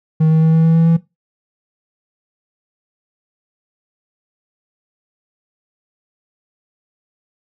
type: tone with pitch steps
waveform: triangle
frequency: 158 / 159.28 / 160.58 / 161.88 / 163.19 / 164.52 / 165.86 Hz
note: D#3 / D#3 / E3 / E3 / E3 / E3 / E3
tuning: +27 / +41 / -45 / -31 / -17 / -3 / +11 cents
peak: -7 dBFS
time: 0.2-0.97 s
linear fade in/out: 10 ms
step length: 110 ms
effects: noise-tail reverb RT60 0.2 s tail -17 dB re dry